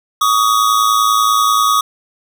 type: tone pair together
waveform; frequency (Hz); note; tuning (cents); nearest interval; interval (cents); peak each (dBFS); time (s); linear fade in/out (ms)
square; 1134.4 / 1244.5; C#6 / D#6; +40 / 0; major second; 160; -14; 0.21-1.81; 5
effects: none